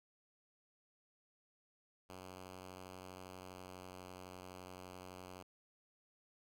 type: tone with pitch glide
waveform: 5% pulse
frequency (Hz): 92.5 to 91.75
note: F#2 to F#2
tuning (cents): 0 to -14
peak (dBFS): -39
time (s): 2.09-5.43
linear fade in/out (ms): 10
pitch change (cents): -14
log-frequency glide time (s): 3.2-4.17
effects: none